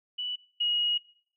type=tone pair in turn; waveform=sine; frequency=2960 / 2891 Hz; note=F#7 / F#7; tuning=0 / -41 cents; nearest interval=unison; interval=41 cents; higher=first; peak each=-30 / -24 dBFS; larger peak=second; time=0.18-0.36 / 0.6-0.98 s; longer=second; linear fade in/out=10 ms; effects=noise-tail reverb RT60 0.6 s tail -22 dB re dry